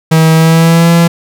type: tone with pitch glide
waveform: 45% pulse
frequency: 160.5 to 168.87 Hz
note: E3 to E3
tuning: -46 to +42 cents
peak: -4 dBFS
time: 0.11-1.08 s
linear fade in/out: 10 ms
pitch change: +88 cents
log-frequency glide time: 0.34-0.91 s
effects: none

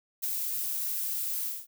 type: noise with ADSR envelope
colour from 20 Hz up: violet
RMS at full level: -30 dBFS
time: 0.22-1.67 s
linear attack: 18 ms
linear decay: 42 ms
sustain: -2 dB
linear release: 220 ms
effects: none

